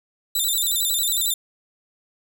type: tone with vibrato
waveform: 10% pulse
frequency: 3762 Hz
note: A#7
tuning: 15 cents sharp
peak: -13 dBFS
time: 0.35-1.34 s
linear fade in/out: 5 ms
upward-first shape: square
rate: 11 Hz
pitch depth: 81 cents each way
effects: none